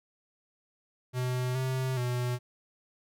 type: tone with pitch steps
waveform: square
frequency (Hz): 126.1 / 130.4 / 123.5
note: B2 / C3 / B2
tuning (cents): +36 / -5 / 0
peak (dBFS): -29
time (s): 1.13-2.39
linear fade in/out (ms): 50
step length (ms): 420
effects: none